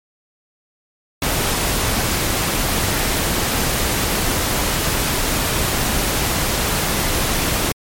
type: noise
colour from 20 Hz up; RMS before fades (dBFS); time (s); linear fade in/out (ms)
pink; -19; 1.22-7.72; 2
effects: MP3 64 kbps